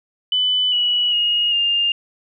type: tone with pitch steps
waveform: sine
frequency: 3000 / 2935 / 2871 / 2809 Hz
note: F#7 / F#7 / F7 / F7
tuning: +23 / -15 / +47 / +9 cents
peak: -15 dBFS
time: 0.32-1.92 s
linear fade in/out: 2 ms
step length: 400 ms
effects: none